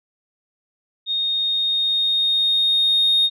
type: tone with level ramp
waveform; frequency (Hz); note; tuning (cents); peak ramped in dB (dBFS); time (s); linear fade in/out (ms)
sine; 3702; A#7; -13; -19 to -12; 1.06-3.3; 50
effects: tanh soft clip ceiling -10 dBFS